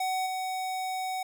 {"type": "tone with level steps", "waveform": "square", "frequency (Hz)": 750, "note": "F#5", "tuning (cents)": 23, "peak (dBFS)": [-28, -31], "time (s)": [0, 1.23], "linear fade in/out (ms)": 5, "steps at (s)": 0.26, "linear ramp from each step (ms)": 5, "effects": []}